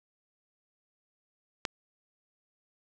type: click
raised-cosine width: 0.2 ms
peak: -12 dBFS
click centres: 1.652 s
effects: none